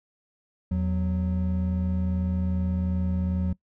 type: tone pair together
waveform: triangle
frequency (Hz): 82.1 / 184.03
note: E2 / F#3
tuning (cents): -6 / -9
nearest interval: octave + major second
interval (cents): 1397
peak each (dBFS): -24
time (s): 0.71-3.53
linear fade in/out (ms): 5
effects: noise-tail reverb RT60 0.1 s tail -21 dB re dry